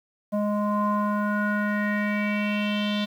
square tone with low-pass filter sweep, 207.7 Hz, G#3, in tune, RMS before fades -25 dBFS, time 0.32-3.06 s, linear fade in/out 20 ms, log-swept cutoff 770 to 3600 Hz, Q 5.2, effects 9-bit

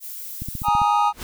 violet noise, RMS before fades -34 dBFS, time 0-0.69 s, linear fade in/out 50 ms
click train, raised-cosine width 5 ms, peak -18 dBFS, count 7, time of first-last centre 0.42-0.817 s, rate 15.1 Hz
triangle chord, Ab suspended second, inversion none, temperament just, 830.6 / 934.4 / 1245.9 Hz, Ab5 / Bb5 / Eb6, 0 / +4 / +2 cents, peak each -17 / -20 / -19 dBFS, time 0.63-1.13 s, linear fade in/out 50 ms
pink noise with exponential growth, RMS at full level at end -29 dBFS, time 1.09-1.23 s, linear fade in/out 1 ms, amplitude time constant 30 ms
effects none

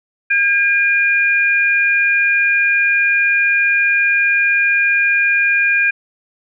sine tone pair together, 1615.2 / 2420 Hz, G#6 / D#7, -49 / -49 cents, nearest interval perfect fifth, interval 700 cents, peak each -14 dBFS, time 0.3-5.91 s, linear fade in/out 10 ms, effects none

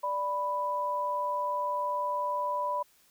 sine tone pair together, 587.3 / 989.4 Hz, D5 / B5, 0 / +3 cents, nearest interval major sixth, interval 903 cents, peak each -34 / -29 dBFS, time 0.03-2.83 s, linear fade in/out 10 ms, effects white hiss -64 dBFS RMS until 3.1 s

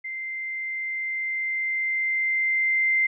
sine tone with level ramp, 2085 Hz, C7, 7 cents flat, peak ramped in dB -30 to -18 dBFS, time 0.04-3.07 s, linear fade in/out 10 ms, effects none

